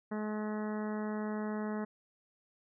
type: harmonic tone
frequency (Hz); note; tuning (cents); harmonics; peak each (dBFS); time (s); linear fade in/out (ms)
212.8; G#3; +42; 1 / 2 / 3 / 4 / 5 / 6 / 7 / 8 / 9; -35 / -41 / -45 / -47 / -49 / -51 / -52 / -53 / -54; 0.11-1.85; 10
effects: none